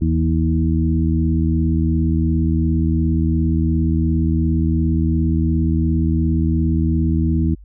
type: harmonic tone with a mistuned harmonic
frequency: 80 Hz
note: D#2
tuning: 49 cents sharp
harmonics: 1 / 2 / 3 / 4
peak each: -17 / -20 / -22 / -23 dBFS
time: 0.01-7.55 s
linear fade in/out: 10 ms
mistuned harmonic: 2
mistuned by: +30 cents
effects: added 50 Hz sine -38 dBFS peak until 7.64 s